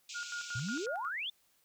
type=band-pass noise; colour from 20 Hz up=white; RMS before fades=-46 dBFS; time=0.09-0.86 s; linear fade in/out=2 ms; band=2300 to 7500 Hz; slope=96 dB/octave
type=tone with tremolo; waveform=sine; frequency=1426 Hz; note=F6; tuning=36 cents sharp; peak=-37 dBFS; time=0.14-1.1 s; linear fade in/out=20 ms; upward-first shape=square; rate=5.5 Hz; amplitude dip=70%
type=exponential sweep; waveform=sine; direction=up; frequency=108.3 to 3644 Hz; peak=-35 dBFS; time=0.55-1.3 s; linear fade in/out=5 ms
effects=white hiss -71 dBFS RMS until 1.64 s